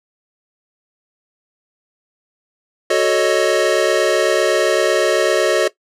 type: chord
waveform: square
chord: D# half-diminished seventh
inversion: first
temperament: equal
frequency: 370 / 440 / 554.4 / 622.3 Hz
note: F#4 / A4 / C#5 / D#5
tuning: 0 / 0 / 0 / 0 cents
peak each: -19 dBFS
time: 2.9-5.68 s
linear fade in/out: 5 ms
effects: noise-tail reverb RT60 0.1 s tail -17 dB re dry + low-pass 9000 Hz 12 dB/octave